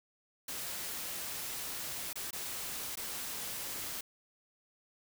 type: noise with dropouts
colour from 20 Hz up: white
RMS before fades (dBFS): -40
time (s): 0.48-4.01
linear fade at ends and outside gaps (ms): 5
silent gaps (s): 2.131-2.156 / 2.308-2.329 / 2.956-2.971
effects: none